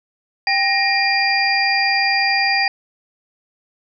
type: tone cluster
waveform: sine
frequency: 792 / 1870 / 2401 / 4788 Hz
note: G5 / A#6 / D7 / D8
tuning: +18 / +5 / +38 / +33 cents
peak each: -20 dBFS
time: 0.47-2.68 s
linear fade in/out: 2 ms
effects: none